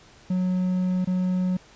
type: tone with dropouts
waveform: triangle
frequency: 183.3 Hz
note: F#3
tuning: 16 cents flat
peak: -19 dBFS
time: 0.3-1.57 s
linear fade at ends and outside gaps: 5 ms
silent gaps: 1.047-1.072 s
effects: pink hiss -52 dBFS RMS until 1.75 s + resampled to 16000 Hz